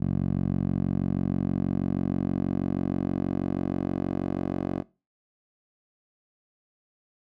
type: tone with band-pass filter sweep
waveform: 10% pulse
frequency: 46.25 Hz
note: F#1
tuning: in tune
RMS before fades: -27 dBFS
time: 0-4.83 s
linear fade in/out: 20 ms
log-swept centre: 170 to 380 Hz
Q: 1.3
effects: noise-tail reverb RT60 0.3 s tail -21 dB re dry